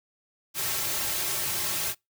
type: noise with comb filter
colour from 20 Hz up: white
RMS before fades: -29 dBFS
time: 0.54-1.95 s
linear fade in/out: 50 ms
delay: 4.1 ms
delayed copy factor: -1
effects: noise-tail reverb RT60 0.2 s tail -26 dB re dry